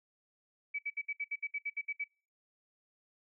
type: tone bursts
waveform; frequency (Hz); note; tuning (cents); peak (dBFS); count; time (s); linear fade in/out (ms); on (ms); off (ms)
sine; 2290; D7; -44; -33; 12; 0.74-2.043; 10; 49; 65
effects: noise-tail reverb RT60 0.4 s tail -25 dB re dry